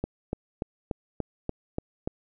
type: click train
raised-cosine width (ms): 2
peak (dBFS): -15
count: 8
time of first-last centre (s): 0.04-2.075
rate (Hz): 3.44
effects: none